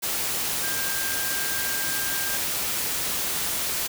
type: tone in noise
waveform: sine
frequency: 1594 Hz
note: G6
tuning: 28 cents sharp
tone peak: -32 dBFS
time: 0.62-2.38 s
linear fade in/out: 20 ms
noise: white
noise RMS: -27 dBFS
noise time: 0.02-3.88 s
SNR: -8 dB
effects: none